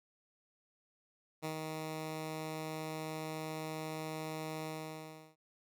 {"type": "tone with ADSR envelope", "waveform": "10% pulse", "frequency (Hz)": 157.2, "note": "D#3", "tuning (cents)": 18, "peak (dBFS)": -28, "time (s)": [1.42, 5.36], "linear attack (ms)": 29, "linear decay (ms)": 90, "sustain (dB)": -3, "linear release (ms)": 710, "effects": []}